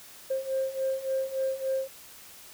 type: beating tone pair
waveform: sine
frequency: 529 / 532.5 Hz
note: C5 / C5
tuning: +19 / +30 cents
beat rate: 3.5 Hz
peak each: -31 / -28 dBFS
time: 0.3-1.88 s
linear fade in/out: 10 ms
effects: tanh soft clip ceiling -21 dBFS + white hiss -49 dBFS RMS until 2.53 s